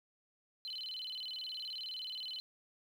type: tone with vibrato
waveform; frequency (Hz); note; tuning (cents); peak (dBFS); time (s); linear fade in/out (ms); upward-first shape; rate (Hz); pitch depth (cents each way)
sine; 3520; A7; 0; -39; 0.65-2.4; 0; square; 19; 270
effects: tanh soft clip ceiling -36 dBFS + 11-bit